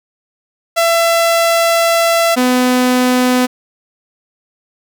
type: tone pair in turn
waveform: sawtooth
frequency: 671 / 251.3 Hz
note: E5 / B3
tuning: +31 / +30 cents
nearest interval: octave + perfect fourth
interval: 1701 cents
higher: first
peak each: -6 dBFS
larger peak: neither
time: 0.76-2.36 / 2.36-3.47 s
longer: first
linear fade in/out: 20 ms
effects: none